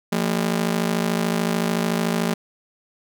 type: ring-modulated tone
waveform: sawtooth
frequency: 201.3 Hz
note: G3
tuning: 46 cents sharp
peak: -13 dBFS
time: 0.12-2.34 s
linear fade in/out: 5 ms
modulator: 26.8 Hz
effects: none